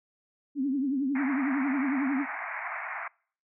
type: tone with vibrato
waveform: sine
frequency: 272.8 Hz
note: C#4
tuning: 28 cents flat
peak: -25 dBFS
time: 0.55-2.26 s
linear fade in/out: 50 ms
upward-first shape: triangle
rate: 11 Hz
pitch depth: 140 cents each way
type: band-pass noise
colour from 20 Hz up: white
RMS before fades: -36 dBFS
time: 1.15-3.08 s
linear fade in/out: 5 ms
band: 650 to 2300 Hz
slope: 96 dB/octave
effects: noise-tail reverb RT60 0.5 s tail -26 dB re dry